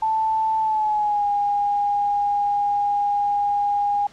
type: tone with pitch glide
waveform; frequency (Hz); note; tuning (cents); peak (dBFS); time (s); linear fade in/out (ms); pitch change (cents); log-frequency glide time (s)
sine; 880 to 816.3; A5 to G#5; 0 to -30; -18; 0.02-4.07; 5; -130; 0.59-1.27
effects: pink hiss -49 dBFS RMS until 4.12 s + low-pass 6000 Hz 12 dB/octave